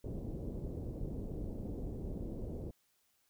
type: low-pass noise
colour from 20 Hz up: pink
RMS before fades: -41 dBFS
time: 0.04-2.71 s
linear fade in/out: 5 ms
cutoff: 480 Hz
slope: 24 dB/octave
effects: white hiss -75 dBFS RMS until 3.29 s